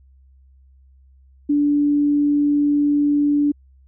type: tone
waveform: sine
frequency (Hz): 290.8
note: D4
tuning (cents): -17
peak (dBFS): -14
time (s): 1.49-3.52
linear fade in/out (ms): 10
effects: added 66 Hz sine -48 dBFS peak until 3.87 s